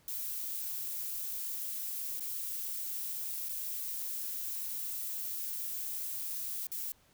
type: noise with dropouts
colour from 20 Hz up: violet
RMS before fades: -38 dBFS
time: 0.08-6.92 s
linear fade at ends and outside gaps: 1 ms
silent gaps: 2.196-2.206 / 3.486-3.491 / 6.669-6.717 s
effects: pink hiss -66 dBFS RMS until 7.13 s